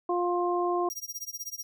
harmonic tone, 352.5 Hz, F4, 16 cents sharp, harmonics 1 / 2 / 3, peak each -27 / -30 / -31 dBFS, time 0.09-0.89 s, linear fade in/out 5 ms
sawtooth tone with tremolo, 5700 Hz, F8, 34 cents sharp, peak -30 dBFS, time 0.9-1.63 s, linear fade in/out 0 ms, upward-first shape sine, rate 16 Hz, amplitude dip 95%
effects none

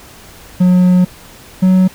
triangle tone pair in turn, 181.2 / 185.97 Hz, F#3 / F#3, -36 / +9 cents, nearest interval unison, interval 45 cents, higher second, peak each -4 dBFS, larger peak neither, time 0.6-1.05 / 1.62-1.88 s, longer first, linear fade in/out 10 ms, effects pink hiss -38 dBFS RMS until 1.94 s

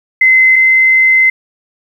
sine tone pair in turn, 2054 / 2061 Hz, C7 / C7, -33 / -27 cents, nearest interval unison, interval 6 cents, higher second, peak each -4 / -5 dBFS, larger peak first, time 0.21-0.56 / 0.56-1.3 s, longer second, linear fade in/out 5 ms, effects 7-bit

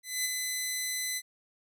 10% pulse tone with ADSR envelope, 2015 Hz, B6, 34 cents sharp, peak -18 dBFS, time 0.03-1.22 s, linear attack 220 ms, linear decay 18 ms, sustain -4 dB, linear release 49 ms, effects none

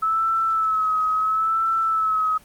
sine tone with vibrato, 1300 Hz, E6, 24 cents flat, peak -18 dBFS, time 0.02-2.38 s, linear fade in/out 10 ms, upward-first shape sine, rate 0.74 Hz, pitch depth 43 cents each way, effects pink hiss -51 dBFS RMS until 2.44 s + Opus 24 kbps

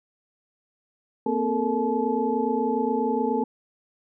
sine tone cluster, 232.2 / 259.4 / 430.1 / 459.8 / 862 Hz, A#3 / C4 / A4 / A#4 / A5, -7 / -15 / -39 / -24 / -36 cents, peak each -28 dBFS, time 1.26-3.44 s, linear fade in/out 5 ms, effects none

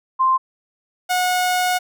sine / sawtooth tone pair in turn, 1046.5 / 727.9 Hz, C6 / F#5, 0 / -29 cents, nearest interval tritone, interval 629 cents, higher first, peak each -13 dBFS, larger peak neither, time 0.19-0.38 / 1.09-1.79 s, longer second, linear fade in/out 20 ms, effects none

